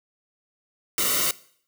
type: noise with comb filter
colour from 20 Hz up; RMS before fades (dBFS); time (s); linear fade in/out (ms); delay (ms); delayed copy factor
white; -23; 0.98-1.31; 2; 1.2; -0.95
effects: noise-tail reverb RT60 0.6 s tail -20 dB re dry